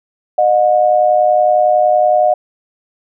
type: tone pair together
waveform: sine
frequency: 612.2 / 723 Hz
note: D#5 / F#5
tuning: -28 / -40 cents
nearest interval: minor third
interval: 288 cents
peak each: -11 dBFS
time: 0.38-2.34 s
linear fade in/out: 5 ms
effects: none